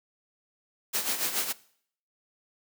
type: noise with tremolo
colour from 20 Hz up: white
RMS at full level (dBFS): -27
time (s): 0.93-1.53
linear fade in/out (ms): 20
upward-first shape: sine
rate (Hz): 7.1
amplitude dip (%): 65
effects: noise-tail reverb RT60 0.6 s tail -20 dB re dry + high-pass 200 Hz 12 dB/octave